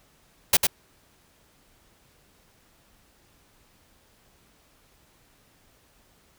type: noise with echo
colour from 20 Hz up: white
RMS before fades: -17 dBFS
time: 0.53-0.57 s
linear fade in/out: 5 ms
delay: 100 ms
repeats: 1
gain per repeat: -4 dB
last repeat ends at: 0.67 s
effects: pink hiss -61 dBFS RMS until 6.38 s